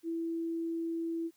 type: tone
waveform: sine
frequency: 331.4 Hz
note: E4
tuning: 9 cents sharp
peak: -32 dBFS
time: 0.03-1.31 s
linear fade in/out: 50 ms
effects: white hiss -70 dBFS RMS until 1.36 s